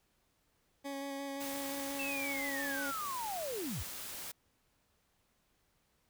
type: tone with vibrato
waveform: 20% pulse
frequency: 277.2 Hz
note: C#4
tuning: in tune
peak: -34 dBFS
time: 0.84-2.92 s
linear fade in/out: 20 ms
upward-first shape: square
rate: 5.7 Hz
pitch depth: 11 cents each way
type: noise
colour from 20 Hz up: white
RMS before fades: -44 dBFS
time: 1.4-4.32 s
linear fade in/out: 10 ms
type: linear sweep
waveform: sine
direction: down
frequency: 2688 to 52 Hz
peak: -37 dBFS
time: 1.99-3.83 s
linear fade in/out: 5 ms
effects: pink hiss -75 dBFS RMS until 6.09 s